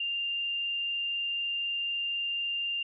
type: tone with frequency modulation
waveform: sine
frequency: 2794 Hz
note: F7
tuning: in tune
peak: -29 dBFS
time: 0-2.83 s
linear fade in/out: 5 ms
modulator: 24 Hz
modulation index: 0.59
effects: none